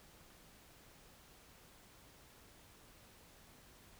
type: silence
effects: pink hiss -62 dBFS RMS until 3.99 s